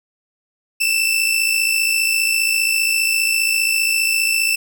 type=tone pair together; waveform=sawtooth; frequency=2631 / 2686 Hz; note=E7 / E7; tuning=-4 / +32 cents; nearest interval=unison; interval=36 cents; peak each=-15 dBFS; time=0.8-4.56 s; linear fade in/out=10 ms; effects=none